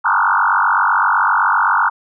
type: tone with frequency modulation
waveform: sine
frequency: 1174.7 Hz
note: D6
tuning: in tune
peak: -11 dBFS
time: 0.04-1.9 s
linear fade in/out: 20 ms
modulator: 47.8 Hz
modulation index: 6.6
effects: none